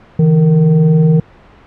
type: tone with frequency modulation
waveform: sine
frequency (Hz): 161.4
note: E3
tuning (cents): -36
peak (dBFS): -6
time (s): 0.19-1.2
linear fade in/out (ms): 5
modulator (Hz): 302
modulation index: 0.54
effects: pink hiss -42 dBFS RMS until 1.66 s + low-pass 2000 Hz 12 dB/octave